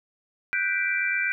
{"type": "chord", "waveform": "sine", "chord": "G major seventh", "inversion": "third", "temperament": "equal", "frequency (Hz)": [1480, 1568, 1975.5, 2349], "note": ["F#6", "G6", "B6", "D7"], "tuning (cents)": [0, 0, 0, 0], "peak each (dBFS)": [-30, -28, -31, -26], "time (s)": [0.53, 1.32], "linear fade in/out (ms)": 0, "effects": []}